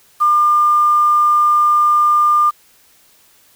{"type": "tone with quantisation", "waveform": "sine", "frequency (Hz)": 1200, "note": "D6", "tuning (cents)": 37, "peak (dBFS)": -9, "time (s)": [0.2, 2.51], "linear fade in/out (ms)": 20, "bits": 6, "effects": ["white hiss -51 dBFS RMS until 3.55 s"]}